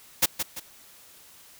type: noise with echo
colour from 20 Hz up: white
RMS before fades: -19 dBFS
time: 0.22-0.26 s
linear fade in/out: 10 ms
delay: 170 ms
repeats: 2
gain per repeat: -8 dB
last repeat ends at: 0.6 s
effects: white hiss -52 dBFS RMS until 1.59 s